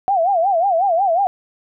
sine tone with vibrato, 726 Hz, F#5, 33 cents flat, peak -13 dBFS, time 0.08-1.27 s, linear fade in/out 0 ms, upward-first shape sine, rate 5.5 Hz, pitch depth 190 cents each way, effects none

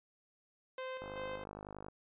sawtooth tone with tremolo, 518 Hz, C5, 17 cents flat, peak -36 dBFS, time 0.78-1.44 s, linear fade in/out 2 ms, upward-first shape square, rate 2.6 Hz, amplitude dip 45%
click train, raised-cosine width 1 ms, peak -32 dBFS, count 45, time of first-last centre 1.02-1.884 s, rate 50.9 Hz
effects resampled to 8000 Hz

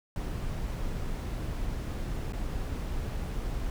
brown noise with dropouts, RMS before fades -33 dBFS, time 0.16-3.7 s, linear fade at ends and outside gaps 1 ms, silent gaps 2.323-2.333 s, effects none

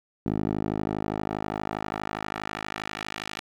10% pulse tone with band-pass filter sweep, 52.4 Hz, G#1, 16 cents sharp, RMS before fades -31 dBFS, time 0.26-3.4 s, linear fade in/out 5 ms, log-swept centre 280 to 3000 Hz, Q 0.87, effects none

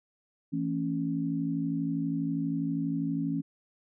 sine chord, A major, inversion second, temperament equal with one note detuned, 164.81 / 224.8 / 277.2 Hz, E3 / A3 / C#4, 0 / +37 / 0 cents, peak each -32 / -36 / -30 dBFS, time 0.52-3.42 s, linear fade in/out 20 ms, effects none

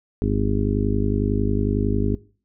harmonic tone, 51 Hz, G#1, 31 cents flat, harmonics 1 / 2 / 3 / 4 / 5 / 6 / 7 / 8, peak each -23 / -24 / -35 / -27 / -26 / -30 / -32 / -29 dBFS, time 0.22-2.15 s, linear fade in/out 0 ms, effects noise-tail reverb RT60 0.4 s tail -20 dB re dry

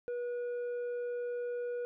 triangle tone with tanh clipping, 484.6 Hz, B4, 33 cents flat, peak -35 dBFS, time 0.08-1.85 s, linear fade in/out 0 ms, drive 9 dB, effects none

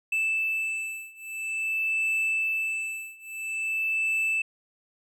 triangle beating tone pair, 2637 / 2637.49 Hz, E7 / E7, 0 / 0 cents, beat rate 0.49 Hz, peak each -28 / -27 dBFS, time 0.12-4.42 s, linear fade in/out 5 ms, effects none

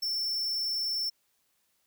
square tone, 5390 Hz, E8, 38 cents sharp, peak -29 dBFS, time 0.02-1.1 s, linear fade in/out 10 ms, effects white hiss -73 dBFS RMS until 1.86 s

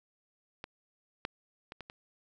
clicks, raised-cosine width 0.3 ms, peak -24 / -17 / -27 / -27 / -29 dBFS, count 5, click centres 0.641 / 1.251 / 1.721 / 1.807 / 1.899 s, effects none

